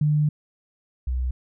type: tone pair in turn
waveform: sine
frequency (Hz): 150 / 63.07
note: D3 / B1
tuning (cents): +37 / +37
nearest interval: octave + minor third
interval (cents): 1500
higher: first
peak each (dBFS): -17 / -22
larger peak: first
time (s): 0.01-0.29 / 1.07-1.31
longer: first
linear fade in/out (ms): 5
effects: none